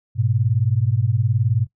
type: beating tone pair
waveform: sine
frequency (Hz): 103.83 / 122.83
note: G#2 / B2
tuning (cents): 0 / -9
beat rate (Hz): 19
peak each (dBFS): -19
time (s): 0.15-1.67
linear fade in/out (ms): 50
effects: noise-tail reverb RT60 0.1 s tail -18 dB re dry